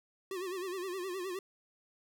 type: tone with vibrato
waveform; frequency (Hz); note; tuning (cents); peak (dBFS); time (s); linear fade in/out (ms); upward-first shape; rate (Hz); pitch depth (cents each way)
square; 370; F#4; 0; -37; 0.31-1.39; 2; sine; 9.6; 100
effects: none